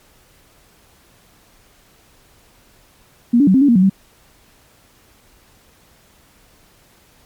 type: tone with pitch steps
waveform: sine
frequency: 237.6 / 286.3 / 188.6 / 264.7 / 285.8 / 235.7 / 184.8 / 193 Hz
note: A#3 / D4 / F#3 / C4 / D4 / A#3 / F#3 / G3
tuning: +33 / -44 / +33 / +20 / -47 / +19 / -2 / -27 cents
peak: -8 dBFS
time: 3.33-3.898 s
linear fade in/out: 10 ms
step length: 71 ms
effects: pink hiss -52 dBFS RMS until 7.25 s + MP3 96 kbps

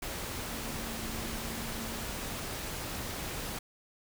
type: tone in noise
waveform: sine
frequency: 227.1 Hz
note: A#3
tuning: 45 cents flat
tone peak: -43 dBFS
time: 0.49-2.04 s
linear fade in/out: 5 ms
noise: pink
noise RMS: -38 dBFS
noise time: 0.02-3.59 s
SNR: -8 dB
effects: none

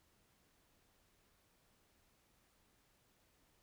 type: silence
effects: pink hiss -74 dBFS RMS until 3.62 s

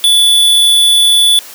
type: tone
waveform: square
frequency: 3457 Hz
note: A7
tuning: 31 cents flat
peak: -6 dBFS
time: 0.04-1.39 s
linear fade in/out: 0 ms
effects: white hiss -32 dBFS RMS until 1.54 s + high-pass 300 Hz 12 dB/octave

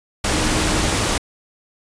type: tone in noise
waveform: sine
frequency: 311.1 Hz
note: D#4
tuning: in tune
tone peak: -26 dBFS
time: 0.32-0.86 s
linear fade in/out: 5 ms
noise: pink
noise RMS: -19 dBFS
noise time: 0.24-1.18 s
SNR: -10 dB
effects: resampled to 22050 Hz

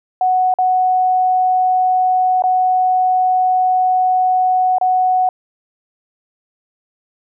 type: tone with dropouts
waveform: sine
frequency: 740 Hz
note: F#5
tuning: in tune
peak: -11 dBFS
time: 0.21-5.29 s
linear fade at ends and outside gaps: 2 ms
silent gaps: 0.54-0.586 / 2.422-2.438 / 4.784-4.812 s
effects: none

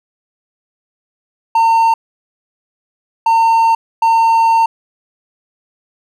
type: tone bursts at uneven times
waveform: triangle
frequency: 909 Hz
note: A#5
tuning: 44 cents flat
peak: -6 dBFS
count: 3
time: 1.55-1.94 / 3.26-3.75 / 4.02-4.66 s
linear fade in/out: 5 ms
effects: none

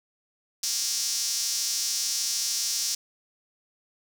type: tone with high-pass filter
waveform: sawtooth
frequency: 233.1 Hz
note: A#3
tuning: in tune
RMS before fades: -28 dBFS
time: 0.63-2.95 s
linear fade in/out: 5 ms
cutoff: 5600 Hz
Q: 3.3
effects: none

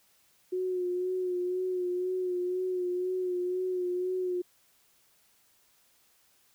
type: tone with vibrato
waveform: sine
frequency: 363.8 Hz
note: F#4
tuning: 29 cents flat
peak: -28 dBFS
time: 0.52-4.42 s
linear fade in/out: 10 ms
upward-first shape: sine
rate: 2 Hz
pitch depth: 32 cents each way
effects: white hiss -66 dBFS RMS until 6.54 s

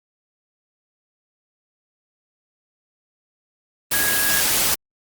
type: tone in noise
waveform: sine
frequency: 1654 Hz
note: G#6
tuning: 8 cents flat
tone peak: -23 dBFS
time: 3.93-4.41 s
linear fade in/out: 10 ms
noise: white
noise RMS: -19 dBFS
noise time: 3.91-4.75 s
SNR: -7 dB
effects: Opus 24 kbps

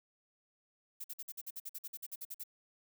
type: noise bursts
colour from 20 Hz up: violet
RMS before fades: -43 dBFS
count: 16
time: 1-2.438 s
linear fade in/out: 10 ms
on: 43 ms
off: 50 ms
effects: none

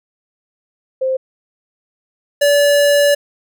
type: tone pair in turn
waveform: sine / square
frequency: 523.3 / 575.7 Hz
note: C5 / D5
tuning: 0 / -35 cents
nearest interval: major second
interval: 165 cents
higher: second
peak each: -14 / -10 dBFS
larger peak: second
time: 1.01-1.17 / 2.41-3.15 s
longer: second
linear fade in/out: 10 ms
effects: none

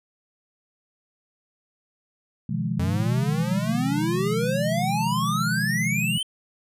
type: chord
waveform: sine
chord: F half-diminished seventh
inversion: second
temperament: just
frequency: 125.72 / 157.15 / 174.61 / 209.5 Hz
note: Cb3 / Eb3 / F3 / Ab3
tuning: +31 / +18 / 0 / +15 cents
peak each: -29 dBFS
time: 2.49-6.18 s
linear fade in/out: 5 ms
type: exponential sweep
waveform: square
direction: up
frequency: 86.5 to 3136 Hz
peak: -25 dBFS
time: 2.79-6.23 s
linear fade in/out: 5 ms
effects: resampled to 32000 Hz

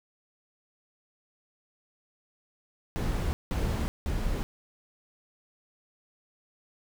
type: noise bursts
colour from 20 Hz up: brown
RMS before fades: -29 dBFS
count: 3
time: 2.96-4.43 s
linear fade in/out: 0 ms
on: 370 ms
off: 180 ms
effects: none

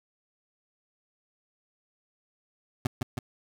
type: tone with echo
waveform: 25% pulse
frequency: 122.5 Hz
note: B2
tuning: 14 cents flat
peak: -19 dBFS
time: 2.85-2.87 s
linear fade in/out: 5 ms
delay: 160 ms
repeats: 2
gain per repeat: -3 dB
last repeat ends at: 3.19 s
effects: none

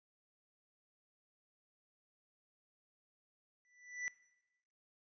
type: tone with exponential growth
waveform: square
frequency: 1975.5 Hz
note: B6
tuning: in tune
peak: -36 dBFS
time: 3.65-4.08 s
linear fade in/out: 0 ms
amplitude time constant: 93 ms
effects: noise-tail reverb RT60 1.0 s tail -20 dB re dry + resampled to 16000 Hz

